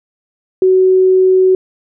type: tone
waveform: sine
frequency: 374.1 Hz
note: F#4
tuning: 19 cents sharp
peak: -6 dBFS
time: 0.62-1.55 s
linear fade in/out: 2 ms
effects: none